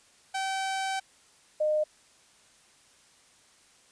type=tone pair in turn; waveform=sawtooth / sine; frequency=770 / 611.1 Hz; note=G5 / D#5; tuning=-31 / -31 cents; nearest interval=major third; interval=400 cents; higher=first; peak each=-25 / -23 dBFS; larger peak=second; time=0.34-1 / 1.6-1.84 s; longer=first; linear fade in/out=10 ms; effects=white hiss -60 dBFS RMS until 3.91 s + resampled to 22050 Hz